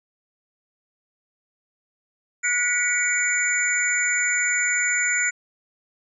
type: tone cluster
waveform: sine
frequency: 1458 / 1950 / 2243 / 7060 Hz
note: F#6 / B6 / C#7 / A8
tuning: -26 / -23 / +20 / +5 cents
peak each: -25 dBFS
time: 2.43-5.31 s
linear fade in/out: 20 ms
effects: none